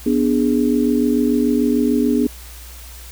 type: chord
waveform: sine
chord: G# diminished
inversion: first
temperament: equal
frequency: 246.9 / 293.7 / 415.3 Hz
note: B3 / D4 / G#4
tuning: 0 / 0 / 0 cents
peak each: -16 / -18 / -21 dBFS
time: 0.06-2.27 s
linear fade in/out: 5 ms
effects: added 60 Hz sine -36 dBFS peak until 3.11 s + white hiss -40 dBFS RMS until 3.11 s